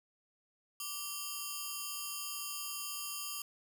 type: ring-modulated tone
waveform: 5% pulse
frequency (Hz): 1959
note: B6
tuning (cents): -15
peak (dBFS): -25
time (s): 0.8-3.42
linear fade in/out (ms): 2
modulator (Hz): 790
effects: none